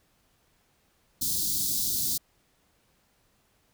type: band-stop noise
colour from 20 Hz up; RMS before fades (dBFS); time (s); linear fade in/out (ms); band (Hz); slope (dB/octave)
white; -28; 1.21-2.18; 10; 340 to 3800; 48
effects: pink hiss -68 dBFS RMS until 3.73 s